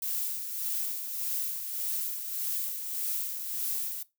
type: noise with tremolo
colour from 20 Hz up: violet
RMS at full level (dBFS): -31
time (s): 0.02-4.03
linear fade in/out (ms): 5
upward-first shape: sine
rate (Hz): 1.7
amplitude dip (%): 50
effects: noise-tail reverb RT60 0.2 s tail -18 dB re dry